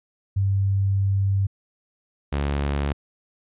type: tone pair in turn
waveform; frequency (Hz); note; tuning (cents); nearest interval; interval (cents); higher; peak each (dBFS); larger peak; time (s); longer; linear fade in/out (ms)
sine / sawtooth; 98 / 71.07; G2 / C#2; 0 / +44; tritone; 556; first; -18; neither; 0.36-1.47 / 2.32-2.93; first; 10
effects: resampled to 8000 Hz